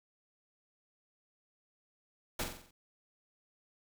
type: noise with echo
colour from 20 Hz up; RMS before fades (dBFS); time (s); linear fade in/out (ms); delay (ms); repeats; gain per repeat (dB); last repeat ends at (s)
pink; -35; 2.39-2.44; 5; 45; 6; -5; 2.71
effects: none